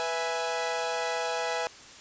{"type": "chord", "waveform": "sawtooth", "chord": "E major", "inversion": "second", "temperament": "equal", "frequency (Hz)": [493.9, 659.3, 830.6], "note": ["B4", "E5", "G#5"], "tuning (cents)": [0, 0, 0], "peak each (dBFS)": -29, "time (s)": [0, 1.67], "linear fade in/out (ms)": 0, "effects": ["white hiss -48 dBFS RMS until 2 s", "resampled to 16000 Hz"]}